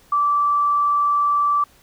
sine tone, 1163 Hz, D6, 17 cents flat, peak -15 dBFS, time 0.12-1.64 s, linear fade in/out 5 ms, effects pink hiss -53 dBFS RMS until 1.82 s

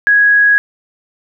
sine tone, 1661.2 Hz, G#6, in tune, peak -6 dBFS, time 0.07-0.58 s, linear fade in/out 0 ms, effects none

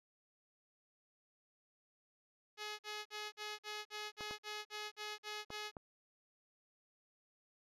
5% pulse tone bursts, 422.2 Hz, G#4, 29 cents sharp, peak -31 dBFS, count 12, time 2.57-5.716 s, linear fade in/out 50 ms, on 220 ms, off 46 ms
clicks, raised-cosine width 1 ms, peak -33 dBFS, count 4, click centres 4.208 / 4.31 / 5.504 / 5.768 s
effects low-pass 8000 Hz 12 dB/octave

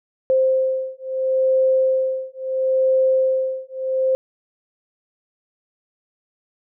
sine beating tone pair, 523.3 / 524.04 Hz, C5 / C5, 0 / +3 cents, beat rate 0.74 Hz, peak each -19 dBFS, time 0.3-4.15 s, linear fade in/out 0 ms, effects none

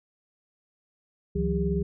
sine tone cluster, 70 / 165 / 183.9 / 403.3 Hz, C#2 / E3 / F#3 / G4, +18 / +2 / -10 / +49 cents, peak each -29 dBFS, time 1.35-1.83 s, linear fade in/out 10 ms, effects none

